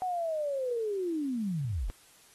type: linear sweep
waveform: sine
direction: down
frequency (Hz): 751 to 32.88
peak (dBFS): -29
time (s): 0.02-1.9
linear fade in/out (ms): 0
effects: white hiss -59 dBFS RMS until 2.34 s + AAC 32 kbps